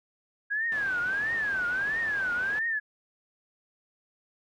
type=tone with vibrato; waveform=sine; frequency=1624 Hz; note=G#6; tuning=39 cents flat; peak=-26 dBFS; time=0.5-2.8 s; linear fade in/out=20 ms; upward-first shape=triangle; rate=1.5 Hz; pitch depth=250 cents each way
type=low-pass noise; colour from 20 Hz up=white; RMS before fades=-43 dBFS; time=0.72-2.59 s; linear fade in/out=0 ms; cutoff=1700 Hz; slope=12 dB/octave
effects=none